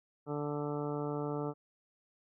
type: harmonic tone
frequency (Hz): 146.83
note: D3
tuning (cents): 0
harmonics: 1 / 2 / 3 / 4 / 5 / 6 / 7 / 8 / 9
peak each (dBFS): -39 / -39 / -38 / -44 / -47 / -46 / -56 / -48 / -49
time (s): 0.26-1.54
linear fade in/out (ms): 50
effects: none